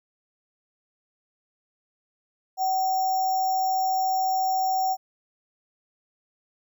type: tone with sample-and-hold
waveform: sine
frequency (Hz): 757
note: F#5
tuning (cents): +39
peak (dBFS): -21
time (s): 2.57-4.97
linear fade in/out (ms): 50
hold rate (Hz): 6300
effects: none